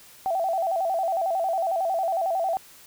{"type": "tone with vibrato", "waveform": "sine", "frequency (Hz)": 715, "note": "F5", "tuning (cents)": 41, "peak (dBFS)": -22, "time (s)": [0.26, 2.57], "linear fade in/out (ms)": 0, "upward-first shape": "square", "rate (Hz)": 11, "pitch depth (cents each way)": 120, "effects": ["white hiss -50 dBFS RMS until 2.86 s"]}